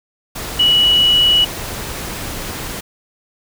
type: tone in noise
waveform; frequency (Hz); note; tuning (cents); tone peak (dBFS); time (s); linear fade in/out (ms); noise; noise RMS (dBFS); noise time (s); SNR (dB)
sine; 2935; F#7; -15; -9; 0.59-1.45; 10; pink; -26; 0.35-2.81; +14
effects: none